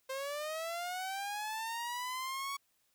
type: linear sweep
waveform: sawtooth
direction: up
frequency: 523.3 to 1124 Hz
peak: -33 dBFS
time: 0.09-2.57 s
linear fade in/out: 10 ms
effects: white hiss -75 dBFS RMS until 2.94 s